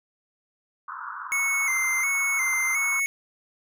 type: band-pass noise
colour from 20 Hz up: white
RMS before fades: -36 dBFS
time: 0.88-3 s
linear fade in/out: 5 ms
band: 950 to 1500 Hz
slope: 96 dB/octave
type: tone with vibrato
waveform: square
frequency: 2145 Hz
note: C7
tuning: 42 cents sharp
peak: -23 dBFS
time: 1.32-3.06 s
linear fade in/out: 0 ms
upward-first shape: square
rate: 1.4 Hz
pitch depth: 48 cents each way
effects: none